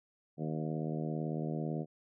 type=harmonic tone with a mistuned harmonic; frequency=78 Hz; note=D#2; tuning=5 cents sharp; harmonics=2 / 3 / 4 / 5 / 6 / 7 / 8 / 9; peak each=-36 / -40 / -42 / -44 / -46 / -47 / -48 / -49 dBFS; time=0.37-1.86 s; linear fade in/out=50 ms; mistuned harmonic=9; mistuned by=+15 cents; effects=none